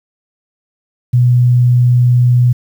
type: tone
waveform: sine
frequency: 123 Hz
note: B2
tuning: 7 cents flat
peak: -6 dBFS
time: 1.13-2.53 s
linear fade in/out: 10 ms
effects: 7-bit